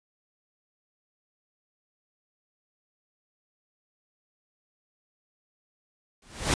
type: noise with exponential growth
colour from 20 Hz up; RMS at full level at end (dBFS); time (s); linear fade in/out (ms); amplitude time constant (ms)
pink; -20; 6.22-6.54; 2; 68
effects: resampled to 22050 Hz